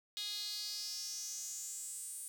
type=tone with high-pass filter sweep; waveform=sawtooth; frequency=415.3 Hz; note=G#4; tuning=in tune; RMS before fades=-43 dBFS; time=0.17-2.28 s; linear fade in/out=0 ms; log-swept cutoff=3700 to 9400 Hz; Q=5.4; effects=none